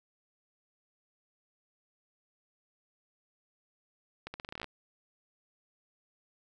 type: accelerating click train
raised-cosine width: 0.3 ms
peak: -24 dBFS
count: 12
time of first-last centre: 4.27-4.643 s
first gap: 70 ms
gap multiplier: 0.84
effects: none